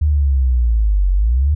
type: linear two-way sweep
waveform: sine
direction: down then up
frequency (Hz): 77 to 44.94 to 77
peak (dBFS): -11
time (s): 0.01-1.55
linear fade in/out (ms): 10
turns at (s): 1.12
effects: none